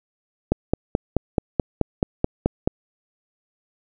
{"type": "click train", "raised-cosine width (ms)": 2, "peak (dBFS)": -4, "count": 11, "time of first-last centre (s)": [0.52, 2.675], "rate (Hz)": 4.64, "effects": []}